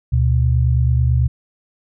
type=tone pair together; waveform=sine; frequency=73.6 / 122.71 Hz; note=D2 / B2; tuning=+4 / -11 cents; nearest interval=major sixth; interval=885 cents; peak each=-15 dBFS; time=0.12-1.28 s; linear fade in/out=10 ms; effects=none